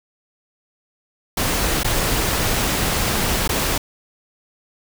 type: noise with dropouts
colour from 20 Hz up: pink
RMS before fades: -20 dBFS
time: 1.37-3.78 s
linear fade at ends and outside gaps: 5 ms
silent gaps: 1.833-1.845 / 3.478-3.491 s
effects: none